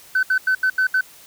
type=tone bursts at uneven times; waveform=sine; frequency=1519 Hz; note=F#6; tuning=45 cents sharp; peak=-13 dBFS; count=6; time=0.15-0.23 / 0.3-0.38 / 0.47-0.55 / 0.63-0.7 / 0.78-0.87 / 0.94-1.01 s; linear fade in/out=5 ms; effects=tanh soft clip ceiling -12 dBFS + white hiss -46 dBFS RMS until 1.26 s